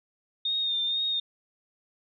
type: tone with vibrato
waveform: sine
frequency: 3664 Hz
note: A#7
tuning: 31 cents flat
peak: -25 dBFS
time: 0.45-1.2 s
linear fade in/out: 5 ms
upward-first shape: sine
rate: 2.1 Hz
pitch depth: 34 cents each way
effects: none